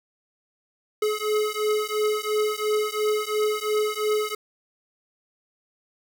square beating tone pair, 424 / 426.9 Hz, G#4 / G#4, +36 / +48 cents, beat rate 2.9 Hz, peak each -26 dBFS, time 1.02-4.35 s, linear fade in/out 5 ms, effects none

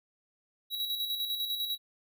square tone with tremolo, 3881 Hz, B7, 31 cents flat, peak -30 dBFS, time 0.7-1.78 s, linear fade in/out 50 ms, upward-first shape square, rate 10 Hz, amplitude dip 45%, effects none

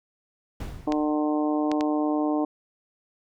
brown noise with exponential decay, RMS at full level -28 dBFS, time 0.6-1.25 s, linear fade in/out 5 ms, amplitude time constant 140 ms
harmonic tone, 150.9 Hz, D3, 47 cents sharp, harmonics 2 / 3 / 4 / 5 / 6 / 7, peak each -23 / -33 / -31 / -32 / -37 / -37 dBFS, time 0.87-2.45 s, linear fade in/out 5 ms
clicks, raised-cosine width 0.2 ms, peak -14 dBFS, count 3, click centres 0.922 / 1.716 / 1.809 s
effects none

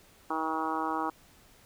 harmonic tone, 159.3 Hz, D#3, 41 cents sharp, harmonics 2 / 3 / 4 / 5 / 6 / 7 / 8 / 9, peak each -35 / -41 / -44 / -35 / -35 / -36 / -37 / -44 dBFS, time 0.3-1.1 s, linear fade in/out 5 ms, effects pink hiss -59 dBFS RMS until 1.65 s

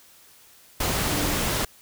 sine tone in noise, 293.7 Hz, D4, in tune, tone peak -30 dBFS, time 1.12-1.34 s, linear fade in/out 5 ms, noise pink, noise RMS -25 dBFS, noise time 0.8-1.65 s, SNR -8 dB, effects white hiss -53 dBFS RMS until 1.81 s

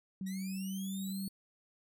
sine tone with pitch glide, 190.4 to 193.06 Hz, F#3 to G3, +50 to -26 cents, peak -36 dBFS, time 0.21-1.28 s, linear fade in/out 2 ms, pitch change +24 cents, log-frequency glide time 0.48-0.96 s
10% pulse linear sweep, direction up, 1875 to 4442 Hz, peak -39 dBFS, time 0.26-1.29 s, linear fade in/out 10 ms
effects none

